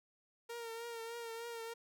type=tone with vibrato; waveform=sawtooth; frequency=462.7 Hz; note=A#4; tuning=13 cents flat; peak=-39 dBFS; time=0.49-1.74 s; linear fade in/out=10 ms; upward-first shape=triangle; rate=3.3 Hz; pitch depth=44 cents each way; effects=none